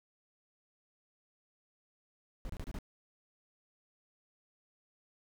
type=noise bursts; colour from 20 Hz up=brown; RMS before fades=-40 dBFS; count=5; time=2.45-2.787 s; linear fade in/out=0 ms; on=45 ms; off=28 ms; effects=none